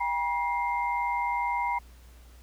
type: tone cluster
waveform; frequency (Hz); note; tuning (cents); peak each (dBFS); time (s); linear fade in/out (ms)
sine; 798 / 960 / 2100; G5 / B5 / C7; +31 / -49 / +6; -33 / -27 / -34; 0-1.79; 10
effects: added 60 Hz sine -49 dBFS peak until 2.42 s + pink hiss -59 dBFS RMS until 2.42 s